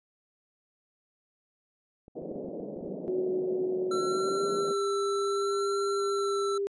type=clicks; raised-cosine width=2 ms; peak=-36 dBFS; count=11; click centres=2.081 / 2.221 / 2.315 / 2.356 / 2.446 / 2.487 / 2.604 / 2.765 / 2.811 / 2.849 / 2.881 s
type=band-pass noise; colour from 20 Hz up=white; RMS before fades=-38 dBFS; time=2.15-4.73 s; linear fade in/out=10 ms; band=160 to 600 Hz; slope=48 dB/octave
type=tone with pitch glide; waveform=sine; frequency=370 to 398.9 Hz; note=F#4 to G4; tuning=0 to +30 cents; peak=-27 dBFS; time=3.08-6.67 s; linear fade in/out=0 ms; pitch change=+130 cents; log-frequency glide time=4.09-4.47 s
type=tone with vibrato; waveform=square; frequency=1343 Hz; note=E6; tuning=32 cents sharp; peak=-33 dBFS; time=3.91-6.58 s; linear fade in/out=5 ms; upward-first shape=sine; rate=0.66 Hz; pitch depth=17 cents each way
effects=resampled to 22050 Hz